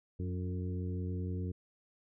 harmonic tone with a mistuned harmonic, 90.7 Hz, F#2, 34 cents flat, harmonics 1 / 2 / 3 / 4 / 5, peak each -35 / -41 / -45 / -47 / -49 dBFS, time 0.19-1.52 s, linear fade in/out 10 ms, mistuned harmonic 3, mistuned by +29 cents, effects none

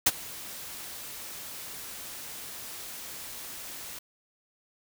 white noise with ADSR envelope, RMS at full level -19 dBFS, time 0.06-3.99 s, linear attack 8 ms, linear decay 37 ms, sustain -22 dB, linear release 6 ms, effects none

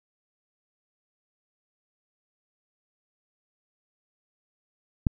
click, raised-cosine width 5 ms, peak -9 dBFS, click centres 5.068 s, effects none

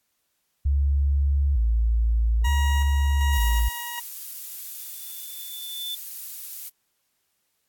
sine tone with vibrato, 62.9 Hz, B1, 32 cents sharp, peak -18 dBFS, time 0.65-3.69 s, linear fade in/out 10 ms, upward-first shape square, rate 0.55 Hz, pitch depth 190 cents each way
20% pulse tone with tremolo, 953 Hz, A#5, 38 cents sharp, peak -23 dBFS, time 2.44-4 s, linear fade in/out 10 ms, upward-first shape square, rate 1.3 Hz, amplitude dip 40%
violet noise, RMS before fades -35 dBFS, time 3.32-6.7 s, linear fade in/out 20 ms
sine tone with exponential growth, 3520 Hz, A7, in tune, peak -28 dBFS, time 4.34-5.95 s, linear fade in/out 5 ms, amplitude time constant 350 ms
effects white hiss -73 dBFS RMS until 7.68 s + AAC 64 kbps

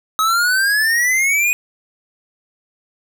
square exponential sweep, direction up, 1269 to 2496 Hz, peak -14 dBFS, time 0.19-1.53 s, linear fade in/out 0 ms, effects none

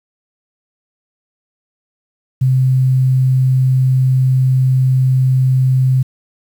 sine tone, 130 Hz, C3, 11 cents flat, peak -9 dBFS, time 2.41-6.03 s, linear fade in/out 10 ms, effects 7-bit

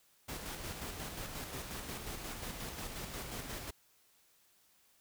pink noise with tremolo, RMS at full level -42 dBFS, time 0.28-3.71 s, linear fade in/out 10 ms, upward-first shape square, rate 5.6 Hz, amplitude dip 35%, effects white hiss -69 dBFS RMS until 5 s

